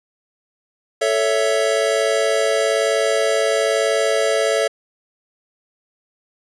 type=chord; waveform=square; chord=A major; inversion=none; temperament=equal with one note detuned; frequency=440 / 558.2 / 659.3 Hz; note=A4 / C#5 / E5; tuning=0 / +12 / 0 cents; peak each=-21 dBFS; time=1.01-4.68 s; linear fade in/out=10 ms; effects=resampled to 24000 Hz